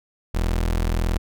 30% pulse tone, 41.5 Hz, E1, 12 cents sharp, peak -17 dBFS, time 0.34-1.18 s, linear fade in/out 10 ms, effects none

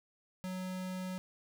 square tone, 185 Hz, F#3, in tune, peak -38 dBFS, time 0.44-1.18 s, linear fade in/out 0 ms, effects none

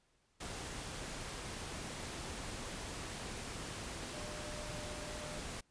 sine tone in noise, 601 Hz, D5, 40 cents sharp, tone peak -49 dBFS, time 4.13-5.39 s, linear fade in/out 10 ms, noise pink, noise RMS -44 dBFS, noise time 0.4-5.61 s, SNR -8 dB, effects pink hiss -75 dBFS RMS until 5.7 s + resampled to 22050 Hz

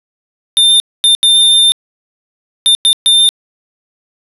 square tone bursts at uneven times, 3603 Hz, A7, 40 cents sharp, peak -6 dBFS, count 6, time 0.57-0.8 / 1.04-1.15 / 1.23-1.72 / 2.66-2.75 / 2.85-2.93 / 3.06-3.29 s, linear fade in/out 0 ms, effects resampled to 32000 Hz + 7-bit

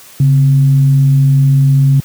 sine tone with frequency modulation, 138.59 Hz, C#3, in tune, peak -5 dBFS, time 0.2-2 s, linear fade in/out 2 ms, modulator 116 Hz, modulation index 0.25, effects white hiss -38 dBFS RMS until 2.04 s + high-pass 80 Hz 12 dB/octave

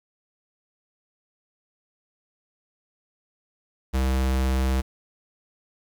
square tone, 65.41 Hz, C2, in tune, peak -21 dBFS, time 3.93-4.82 s, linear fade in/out 20 ms, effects 9-bit

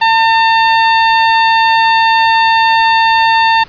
sawtooth tone, 902 Hz, A5, 43 cents sharp, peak -3 dBFS, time 0.01-3.64 s, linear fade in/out 10 ms, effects pink hiss -38 dBFS RMS until 3.68 s + resampled to 11025 Hz

